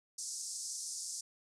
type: band-pass noise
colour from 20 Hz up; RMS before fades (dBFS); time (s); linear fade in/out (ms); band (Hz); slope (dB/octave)
pink; -42; 0.18-1.21; 5; 5100 to 9500; 48
effects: none